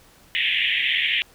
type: band-pass noise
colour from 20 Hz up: white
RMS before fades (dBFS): -22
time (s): 0.35-1.22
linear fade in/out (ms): 0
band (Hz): 1800 to 3400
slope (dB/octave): 96
effects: pink hiss -53 dBFS RMS until 1.34 s